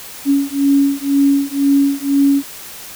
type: beating tone pair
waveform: sine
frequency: 278.3 / 280.3 Hz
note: C#4 / C#4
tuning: +7 / +19 cents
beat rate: 2 Hz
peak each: -14 dBFS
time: 0.25-2.43 s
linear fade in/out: 50 ms
effects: white hiss -33 dBFS RMS until 2.95 s